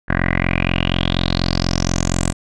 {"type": "tone with low-pass filter sweep", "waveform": "10% pulse", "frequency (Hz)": 44.16, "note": "F1", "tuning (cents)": 20, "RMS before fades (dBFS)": -18, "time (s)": [0.08, 2.33], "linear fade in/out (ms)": 20, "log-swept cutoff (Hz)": [1700, 8200], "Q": 6.6, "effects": []}